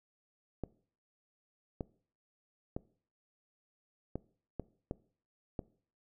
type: clicks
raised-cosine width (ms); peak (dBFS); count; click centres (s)
2; -23; 7; 0.637 / 1.808 / 2.765 / 4.156 / 4.597 / 4.911 / 5.592
effects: noise-tail reverb RT60 0.5 s tail -21 dB re dry